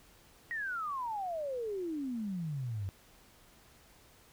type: exponential sweep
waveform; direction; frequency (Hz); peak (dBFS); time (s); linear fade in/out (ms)
sine; down; 1913 to 92.5; -34; 0.51-2.89; 0
effects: pink hiss -61 dBFS RMS until 4.32 s